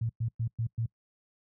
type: tone bursts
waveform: sine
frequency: 114.5 Hz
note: A#2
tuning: 31 cents flat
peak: -27 dBFS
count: 5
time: 0.01-0.86 s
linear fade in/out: 5 ms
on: 82 ms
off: 110 ms
effects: noise-tail reverb RT60 0.1 s tail -25 dB re dry + high-pass 60 Hz 12 dB/octave